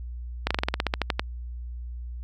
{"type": "slowing click train", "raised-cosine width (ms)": 0.3, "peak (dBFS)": -7, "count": 13, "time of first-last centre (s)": [0.47, 1.195], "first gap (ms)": 36, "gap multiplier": 1.09, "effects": ["added 60 Hz sine -33 dBFS peak until 2.23 s"]}